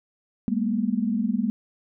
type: tone cluster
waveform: sine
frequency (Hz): 200.3 / 222.2 / 241.8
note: G3 / A3 / B3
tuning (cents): +38 / +17 / -36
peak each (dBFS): -26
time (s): 0.48-1.5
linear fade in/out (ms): 0
effects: none